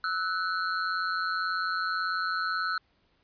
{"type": "ring-modulated tone", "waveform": "square", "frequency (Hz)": 1396.9, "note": "F6", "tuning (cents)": 0, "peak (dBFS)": -25, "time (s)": [0.04, 2.78], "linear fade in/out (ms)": 2, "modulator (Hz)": 89.1, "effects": ["pink hiss -69 dBFS RMS until 3.23 s", "resampled to 11025 Hz"]}